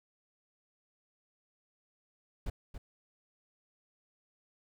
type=noise with echo; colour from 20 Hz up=brown; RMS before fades=-35 dBFS; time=2.46-2.5 s; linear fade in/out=5 ms; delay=280 ms; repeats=1; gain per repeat=-8 dB; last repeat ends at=2.78 s; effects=none